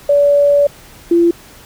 sine tone pair in turn, 574 / 341.3 Hz, D5 / F4, -40 / -40 cents, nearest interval major sixth, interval 900 cents, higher first, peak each -7 dBFS, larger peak neither, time 0.09-0.67 / 1.11-1.31 s, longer first, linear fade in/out 5 ms, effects pink hiss -40 dBFS RMS until 1.65 s

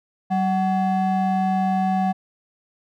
triangle ring-modulated tone, 470.4 Hz, A#4, 16 cents sharp, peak -13 dBFS, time 0.3-2.13 s, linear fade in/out 20 ms, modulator 280 Hz, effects none

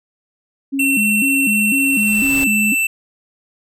sine tone with vibrato, 240 Hz, B3, 49 cents flat, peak -17 dBFS, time 0.72-2.75 s, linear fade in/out 20 ms, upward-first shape square, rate 2 Hz, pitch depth 230 cents each way
square tone with pitch glide, 2708 to 2665 Hz, E7 to E7, +46 to +18 cents, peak -15 dBFS, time 0.79-2.87 s, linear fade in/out 5 ms, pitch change -28 cents, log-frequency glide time 2.05-2.33 s
pink noise with exponential growth, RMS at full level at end -26 dBFS, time 1.29-2.44 s, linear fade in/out 2 ms, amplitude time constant 250 ms
effects none

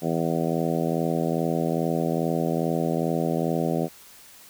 harmonic tone, 82.41 Hz, E2, in tune, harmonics 2 / 3 / 4 / 5 / 6 / 7 / 8 / 9, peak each -27 / -29 / -30 / -31 / -32 / -32 / -33 / -34 dBFS, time 0.01-3.89 s, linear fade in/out 50 ms, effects white hiss -49 dBFS RMS until 4.49 s

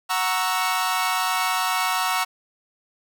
sawtooth chord, F# dominant seventh, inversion none, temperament equal, 740 / 932.3 / 1108.7 / 1318.5 Hz, F#5 / A#5 / C#6 / E6, 0 / 0 / 0 / 0 cents, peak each -23 dBFS, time 0.09-2.25 s, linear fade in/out 20 ms, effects none

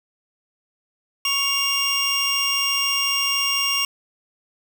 25% pulse tone pair together, 1108.8 / 2794 Hz, C#6 / F7, 0 / 0 cents, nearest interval octave + major third, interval 1600 cents, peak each -23 / -16 dBFS, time 1.25-3.85 s, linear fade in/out 2 ms, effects none

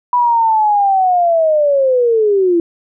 sine linear sweep, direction down, 987.8 to 332.3 Hz, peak -9 dBFS, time 0.13-2.6 s, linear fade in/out 2 ms, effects none

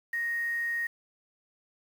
sine tone with quantisation, 1867 Hz, A#6, 2 cents sharp, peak -28 dBFS, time 0.13-0.87 s, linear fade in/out 5 ms, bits 8, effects none

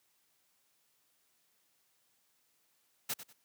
white noise with echo, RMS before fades -35 dBFS, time 3.09-3.14 s, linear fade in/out 10 ms, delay 96 ms, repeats 2, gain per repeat -12 dB, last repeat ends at 3.332 s, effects white hiss -74 dBFS RMS until 3.44 s + high-pass 100 Hz 12 dB/octave

